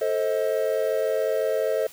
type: chord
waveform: triangle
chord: A diminished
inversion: none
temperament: just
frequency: 440 / 528 / 633.6 Hz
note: A4 / C5 / Eb5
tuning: 0 / +16 / +31 cents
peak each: -24 dBFS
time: 0.01-1.87 s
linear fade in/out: 5 ms
effects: white hiss -47 dBFS RMS until 1.92 s